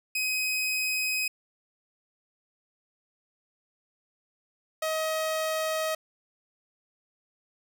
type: tone pair in turn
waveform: sawtooth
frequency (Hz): 2522 / 632.5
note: D#7 / D#5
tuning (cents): +23 / +28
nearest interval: 2 octaves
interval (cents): 2395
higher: first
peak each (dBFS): -23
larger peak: neither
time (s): 0.15-1.28 / 4.82-5.95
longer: neither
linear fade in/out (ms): 5
effects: none